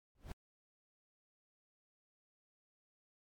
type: noise with exponential growth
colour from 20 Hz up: brown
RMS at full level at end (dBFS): -39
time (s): 0.15-0.32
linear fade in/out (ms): 2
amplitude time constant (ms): 36
effects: AAC 64 kbps